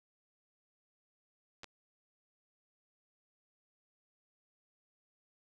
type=clicks; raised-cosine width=0.2 ms; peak=-30 / -29 dBFS; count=2; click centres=1.634 / 1.643 s; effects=none